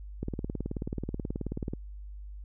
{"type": "click train", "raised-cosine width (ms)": 3, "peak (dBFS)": -20, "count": 29, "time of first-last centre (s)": [0.23, 1.735], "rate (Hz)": 18.6, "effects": ["added 50 Hz sine -40 dBFS peak until 2.44 s"]}